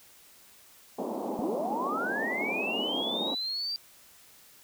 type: band-pass noise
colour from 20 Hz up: pink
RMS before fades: -34 dBFS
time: 0.98-3.35 s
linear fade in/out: 10 ms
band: 210 to 960 Hz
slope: 48 dB/octave
type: linear sweep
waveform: sine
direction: up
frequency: 197.9 to 4739 Hz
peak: -30 dBFS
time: 1.39-3.76 s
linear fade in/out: 0 ms
effects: white hiss -56 dBFS RMS until 4.63 s